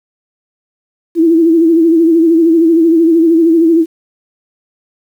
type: tone with vibrato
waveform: sine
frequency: 329.6 Hz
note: E4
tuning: in tune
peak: -5 dBFS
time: 1.15-3.86 s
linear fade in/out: 50 ms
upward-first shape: sine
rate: 13 Hz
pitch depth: 62 cents each way
effects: 7-bit